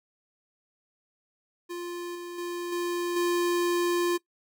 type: tone with level steps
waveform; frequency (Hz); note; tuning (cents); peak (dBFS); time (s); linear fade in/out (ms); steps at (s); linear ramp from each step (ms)
square; 349.2; F4; 0; -34 / -37 / -32 / -28 / -24; 1.69-4.18; 20; 2.15 / 2.38 / 2.72 / 3.16; 5
effects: noise-tail reverb RT60 0.1 s tail -20 dB re dry